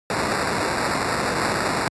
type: noise with sample-and-hold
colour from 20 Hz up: blue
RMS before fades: -23 dBFS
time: 0.1-1.88 s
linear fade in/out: 2 ms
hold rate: 3150 Hz
effects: high-pass 80 Hz 12 dB/octave + resampled to 24000 Hz